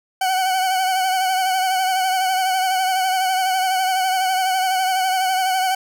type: tone with vibrato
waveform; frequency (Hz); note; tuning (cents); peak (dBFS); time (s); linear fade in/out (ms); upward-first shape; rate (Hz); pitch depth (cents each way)
40% pulse; 751; F#5; +26; -16; 0.21-5.75; 5; triangle; 12; 48
effects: none